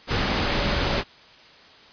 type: tone in noise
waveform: sine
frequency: 570 Hz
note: C#5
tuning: 48 cents sharp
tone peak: -32 dBFS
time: 0.42-1.02 s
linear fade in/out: 50 ms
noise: pink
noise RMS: -23 dBFS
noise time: 0.07-1.04 s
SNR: -12 dB
effects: white hiss -49 dBFS RMS until 1.92 s + resampled to 11025 Hz